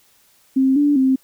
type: tone with pitch steps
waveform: sine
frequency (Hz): 265.3 / 290.4 / 263.3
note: C4 / D4 / C4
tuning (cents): +24 / -19 / +11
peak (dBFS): -12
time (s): 0.56-1.16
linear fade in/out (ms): 10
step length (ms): 200
effects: white hiss -56 dBFS RMS until 1.23 s